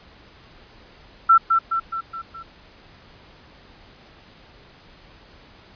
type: tone with echo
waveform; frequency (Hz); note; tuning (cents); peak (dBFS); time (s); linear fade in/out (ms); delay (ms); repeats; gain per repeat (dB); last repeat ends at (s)
sine; 1342; E6; +31; -9; 1.29-1.38; 10; 210; 5; -5; 2.43
effects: pink hiss -49 dBFS RMS until 5.75 s + resampled to 11025 Hz